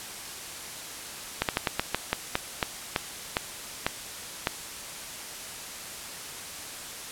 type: slowing click train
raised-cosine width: 0.3 ms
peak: -7 dBFS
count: 13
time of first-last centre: 1.42-4.471 s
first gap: 68 ms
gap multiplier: 1.22
effects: white hiss -39 dBFS RMS until 7.11 s + low-pass 11000 Hz 12 dB/octave